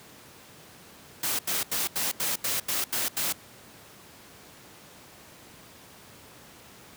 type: noise bursts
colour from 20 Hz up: white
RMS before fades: -28 dBFS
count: 9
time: 1.23-3.326 s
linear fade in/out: 5 ms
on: 160 ms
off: 82 ms
effects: pink hiss -50 dBFS RMS until 6.96 s + high-pass 100 Hz 12 dB/octave